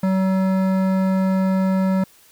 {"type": "tone with hard clipping", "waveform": "triangle", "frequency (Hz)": 189.5, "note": "F#3", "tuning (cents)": 42, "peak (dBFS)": -18, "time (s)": [0.03, 2.04], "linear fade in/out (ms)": 5, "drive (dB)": 18, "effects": ["white hiss -52 dBFS RMS until 2.31 s"]}